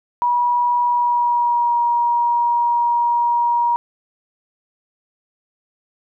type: tone with pitch glide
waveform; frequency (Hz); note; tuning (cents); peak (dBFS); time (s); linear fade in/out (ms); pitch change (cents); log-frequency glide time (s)
sine; 967 to 950.4; B5 to A#5; -37 to +33; -14; 0.22-3.76; 0; -30; 0.83-1.79
effects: none